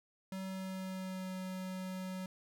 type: tone with pitch glide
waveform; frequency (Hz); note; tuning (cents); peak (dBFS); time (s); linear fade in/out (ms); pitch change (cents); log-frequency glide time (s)
square; 190 to 186.41; F#3 to F#3; +46 to +13; -40; 0.32-2.26; 2; -33; 0.43-1.34
effects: none